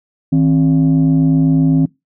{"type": "tone pair together", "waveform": "sine", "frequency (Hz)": [158.9, 266.7], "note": ["D#3", "C4"], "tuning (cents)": [37, 33], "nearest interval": "major sixth", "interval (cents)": 896, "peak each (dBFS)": -10, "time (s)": [0.32, 1.86], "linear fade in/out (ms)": 10, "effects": ["noise-tail reverb RT60 0.2 s tail -23 dB re dry", "tanh soft clip ceiling -5 dBFS"]}